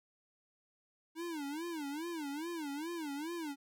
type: tone with vibrato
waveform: square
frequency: 310.9 Hz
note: D#4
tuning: 1 cent flat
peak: -39 dBFS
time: 1.15-3.56 s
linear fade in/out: 50 ms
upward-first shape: sine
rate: 2.4 Hz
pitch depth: 190 cents each way
effects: none